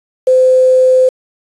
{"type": "tone with quantisation", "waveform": "sine", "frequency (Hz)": 514, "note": "C5", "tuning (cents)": -31, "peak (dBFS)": -5, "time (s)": [0.27, 1.09], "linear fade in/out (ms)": 5, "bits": 5, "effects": ["resampled to 24000 Hz"]}